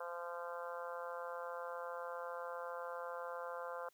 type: harmonic tone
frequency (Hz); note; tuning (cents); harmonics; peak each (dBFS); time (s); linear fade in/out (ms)
172.5; F3; -21; 3 / 4 / 5 / 6 / 7 / 8 / 9; -45 / -51 / -52 / -49 / -52 / -51 / -56; 0-3.89; 5
effects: white hiss -74 dBFS RMS until 3.93 s + high-pass 60 Hz 12 dB/octave